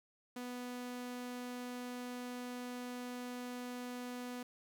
sawtooth tone, 246.9 Hz, B3, in tune, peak -38 dBFS, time 0.36-4.43 s, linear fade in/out 5 ms, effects 13-bit

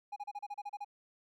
triangle tone bursts, 821 Hz, G#5, 20 cents flat, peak -36 dBFS, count 10, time 0.12-0.847 s, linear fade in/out 10 ms, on 43 ms, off 33 ms, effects none

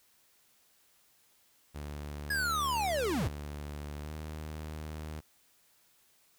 sawtooth tone with pitch glide, 73.42 to 77.16 Hz, D2 to D#2, 0 to -14 cents, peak -35 dBFS, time 1.74-5.21 s, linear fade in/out 20 ms, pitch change +86 cents, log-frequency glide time 3.99-4.12 s
square linear sweep, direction down, 1688 to 69.5 Hz, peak -30 dBFS, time 2.3-3.28 s, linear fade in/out 5 ms
effects white hiss -67 dBFS RMS until 6.38 s

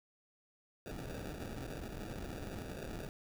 pink noise with sample-and-hold, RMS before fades -44 dBFS, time 0.86-3.09 s, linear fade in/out 0 ms, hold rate 1050 Hz, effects none

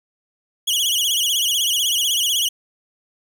sawtooth tone with vibrato, 3111 Hz, G7, 14 cents flat, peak -14 dBFS, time 0.67-2.49 s, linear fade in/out 10 ms, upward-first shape sine, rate 16 Hz, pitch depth 150 cents each way, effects none

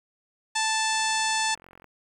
harmonic tone, 880 Hz, A5, in tune, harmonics 1 / 2 / 3 / 4 / 5 / 6 / 7 / 8 / 9 / 10, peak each -27 / -30 / -32 / -33 / -34 / -35 / -35 / -36 / -37 / -37 dBFS, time 0.55-1.55 s, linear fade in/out 10 ms
click train, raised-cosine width 0.5 ms, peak -34 dBFS, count 42, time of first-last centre 0.93-1.843 s, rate 44.9 Hz
effects 9-bit

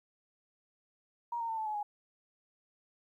sine tone with pitch steps, 945 / 920.8 / 897.1 / 874.1 / 851.7 / 829.8 Hz, A#5 / A#5 / A5 / A5 / G#5 / G#5, +23 / -22 / +33 / -12 / +43 / -2 cents, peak -33 dBFS, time 1.32-1.83 s, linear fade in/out 5 ms, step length 85 ms, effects 12-bit

